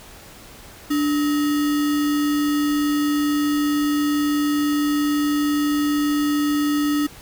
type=tone with sample-and-hold; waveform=sine; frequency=293.7 Hz; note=D4; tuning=in tune; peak=-17 dBFS; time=0.9-7.07 s; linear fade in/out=10 ms; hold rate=1575 Hz; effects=pink hiss -43 dBFS RMS until 7.21 s